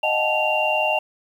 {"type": "tone cluster", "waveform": "sine", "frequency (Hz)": [618, 719, 759, 869, 2773], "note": ["D#5", "F#5", "F#5", "A5", "F7"], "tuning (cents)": [-12, -50, 44, -22, -13], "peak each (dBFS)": [-23, -30, -27, -25, -22], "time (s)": [0.03, 0.99], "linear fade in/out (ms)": 5, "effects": ["8-bit"]}